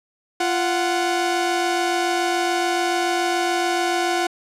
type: tone pair together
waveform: sawtooth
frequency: 346.5 / 740 Hz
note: F4 / F#5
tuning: -14 / 0 cents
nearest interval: octave + minor second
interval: 1314 cents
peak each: -18 dBFS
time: 0.4-4.27 s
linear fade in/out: 5 ms
effects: low-pass 9000 Hz 12 dB/octave